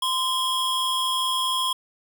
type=tone pair together; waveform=square; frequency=1036 / 3295 Hz; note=C6 / G#7; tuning=-17 / -14 cents; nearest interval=octave + minor sixth; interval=2003 cents; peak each=-26 / -25 dBFS; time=0.02-1.73 s; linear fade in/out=5 ms; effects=none